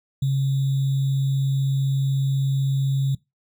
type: tone with sample-and-hold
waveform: sine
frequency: 136 Hz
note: C#3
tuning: 33 cents flat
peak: -18 dBFS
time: 0.22-3.15 s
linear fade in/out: 5 ms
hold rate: 3675 Hz
effects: noise-tail reverb RT60 0.2 s tail -22 dB re dry